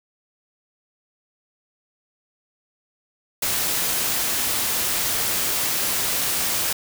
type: noise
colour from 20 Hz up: white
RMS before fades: -23 dBFS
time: 3.42-6.73 s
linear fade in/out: 5 ms
effects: none